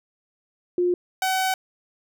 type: tone pair in turn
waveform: sine / sawtooth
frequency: 355.5 / 755.7 Hz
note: F4 / F#5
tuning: +31 / +36 cents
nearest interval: octave + minor second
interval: 1305 cents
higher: second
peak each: -18 / -17 dBFS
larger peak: second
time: 0.78-0.94 / 1.22-1.54 s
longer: second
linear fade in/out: 2 ms
effects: none